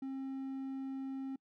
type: tone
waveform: triangle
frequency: 267.8 Hz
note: C4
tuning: 40 cents sharp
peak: -36 dBFS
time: 0.02-1.36 s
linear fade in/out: 5 ms
effects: noise-tail reverb RT60 0.1 s tail -26 dB re dry